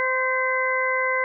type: harmonic tone with a mistuned harmonic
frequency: 518 Hz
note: C5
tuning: 17 cents flat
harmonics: 1 / 2 / 3 / 4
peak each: -26 / -26 / -28 / -24 dBFS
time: 0-1.24 s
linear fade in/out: 0 ms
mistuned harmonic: 4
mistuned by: -27 cents
effects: none